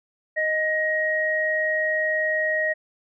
sine tone pair together, 622.3 / 1885.4 Hz, D#5 / A#6, 0 / +19 cents, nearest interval octave + perfect fifth, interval 1919 cents, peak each -25 / -22 dBFS, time 0.36-2.74 s, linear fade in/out 20 ms, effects none

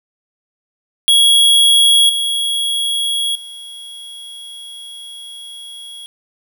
square tone with level steps, 3322 Hz, G#7, in tune, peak -8 / -16 / -31 dBFS, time 1.08-6.06 s, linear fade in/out 0 ms, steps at 2.09 / 3.35 s, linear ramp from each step 5 ms, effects 8-bit

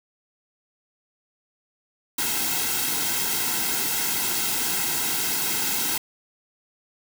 white noise with comb filter, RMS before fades -25 dBFS, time 2.18-5.98 s, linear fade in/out 5 ms, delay 1.7 ms, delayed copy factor -0.75, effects none

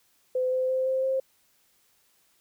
sine tone with pitch steps, 510 / 514.7 / 519.5 / 524.3 / 529.2 Hz, C5 / C5 / C5 / C5 / C5, -44 / -29 / -12 / +3 / +20 cents, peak -23 dBFS, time 0.35-1.2 s, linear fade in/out 5 ms, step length 170 ms, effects white hiss -66 dBFS RMS until 2.4 s

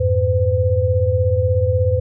sine tone cluster, 87.1 / 103.6 / 508 Hz, F2 / G#2 / B4, -4 / -4 / +49 cents, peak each -18 dBFS, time 0-2 s, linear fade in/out 10 ms, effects none

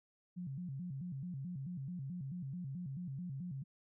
sine tone with vibrato, 155.56 Hz, D#3, in tune, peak -40 dBFS, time 0.36-3.64 s, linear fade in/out 20 ms, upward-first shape square, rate 4.6 Hz, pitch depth 240 cents each way, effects none

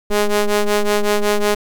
sawtooth ring-modulated tone, 207.7 Hz, G#3, in tune, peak -7 dBFS, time 0.1-1.55 s, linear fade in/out 10 ms, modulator 205 Hz, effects 8-bit

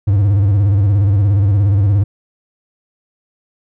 triangle tone with vibrato, 100 Hz, G2, 35 cents sharp, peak -7 dBFS, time 0.07-2.04 s, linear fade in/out 10 ms, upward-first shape square, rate 17 Hz, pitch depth 81 cents each way, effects none

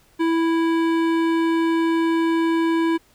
sine tone with hard clipping, 329.6 Hz, E4, in tune, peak -19 dBFS, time 0.19-2.98 s, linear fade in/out 20 ms, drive 15 dB, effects pink hiss -57 dBFS RMS until 3.14 s

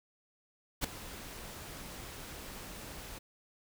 pink noise with ADSR envelope, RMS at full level -29 dBFS, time 0.81-3.19 s, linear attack 33 ms, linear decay 4 ms, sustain -17 dB, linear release 13 ms, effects none

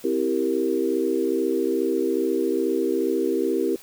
sine chord, C dominant seventh, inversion none, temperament equal, 261.6 / 329.6 / 392 / 466.2 Hz, C4 / E4 / G4 / Bb4, 0 / 0 / 0 / 0 cents, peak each -28 / -25 / -24 / -27 dBFS, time 0.04-3.76 s, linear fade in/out 5 ms, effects white hiss -47 dBFS RMS until 3.82 s

